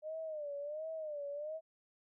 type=tone with vibrato; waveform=sine; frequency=605 Hz; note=D#5; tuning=49 cents flat; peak=-39 dBFS; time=0.02-1.61 s; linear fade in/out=50 ms; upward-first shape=sine; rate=1.4 Hz; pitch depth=110 cents each way; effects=none